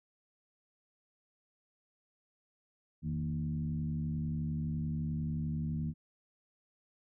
sine tone with frequency modulation, 158.2 Hz, D#3, 29 cents sharp, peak -32 dBFS, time 3.02-5.94 s, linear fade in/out 50 ms, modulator 71.5 Hz, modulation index 1, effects none

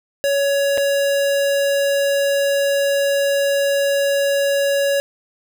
square tone with dropouts, 560 Hz, C#5, 18 cents sharp, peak -16 dBFS, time 0.24-5 s, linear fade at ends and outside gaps 0 ms, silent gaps 0.775-0.78 s, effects none

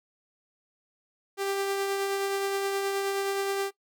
sawtooth tone with tremolo, 394.1 Hz, G4, 9 cents sharp, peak -22 dBFS, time 1.37-3.71 s, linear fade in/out 50 ms, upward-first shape triangle, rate 9.5 Hz, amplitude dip 30%, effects noise-tail reverb RT60 0.1 s tail -18 dB re dry

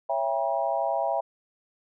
sine chord, C# diminished seventh, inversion none, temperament just, 554.4 / 665.2 / 798.3 / 957.9 Hz, C#5 / E5 / G5 / Bb5, 0 / +16 / +31 / +47 cents, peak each -31 / -27 / -29 / -32 dBFS, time 0.09-1.21 s, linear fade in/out 10 ms, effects none

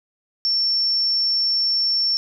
sine tone, 5430 Hz, F8, 50 cents flat, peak -17 dBFS, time 0.45-2.17 s, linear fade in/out 0 ms, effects 9-bit

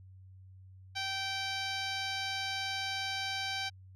10% pulse tone with low-pass filter, 777 Hz, G5, 16 cents flat, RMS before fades -36 dBFS, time 0.95-3.7 s, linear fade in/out 20 ms, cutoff 5800 Hz, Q 1.4, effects added 94 Hz sine -51 dBFS peak until 3.95 s

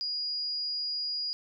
sine tone, 4877 Hz, D#8, 35 cents flat, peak -30 dBFS, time 0.01-1.33 s, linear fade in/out 0 ms, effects none

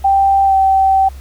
sine tone with pitch glide, 784 to 771.9 Hz, G5 to G5, 0 to -27 cents, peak -8 dBFS, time 0.04-1.09 s, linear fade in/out 10 ms, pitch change -27 cents, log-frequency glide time 0.45-0.54 s, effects added 67 Hz sine -29 dBFS peak until 1.2 s + pink hiss -44 dBFS RMS until 1.2 s

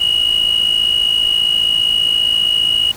sine tone pair together, 2871 / 2926 Hz, F7 / F#7, +47 / -20 cents, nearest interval unison, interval 33 cents, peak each -13 dBFS, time 0-2.92 s, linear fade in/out 10 ms, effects tanh soft clip ceiling -8 dBFS + pink hiss -35 dBFS RMS until 2.96 s

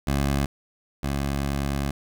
15% pulse tone pair in turn, 69.7 / 69.7 Hz, C#2 / C#2, +10 / +10 cents, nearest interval unison, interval 0 cents, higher neither, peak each -15 / -18 dBFS, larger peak first, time 0.07-0.46 / 1.03-1.91 s, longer second, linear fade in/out 5 ms, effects none

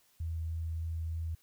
sine tone with vibrato, 81.6 Hz, E2, 17 cents flat, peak -33 dBFS, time 0.2-1.35 s, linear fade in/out 5 ms, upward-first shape triangle, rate 3.3 Hz, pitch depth 10 cents each way, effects white hiss -68 dBFS RMS until 1.42 s

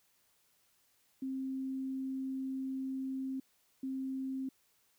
sine tone pair in turn, 264.9 / 264.9 Hz, C4 / C4, +22 / +22 cents, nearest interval unison, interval 0 cents, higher neither, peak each -35 / -35 dBFS, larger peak neither, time 1.22-3.4 / 3.83-4.49 s, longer first, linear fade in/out 5 ms, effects white hiss -72 dBFS RMS until 4.98 s

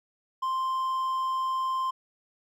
triangle tone, 1046.5 Hz, C6, in tune, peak -24 dBFS, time 0.42-1.91 s, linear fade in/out 10 ms, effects none

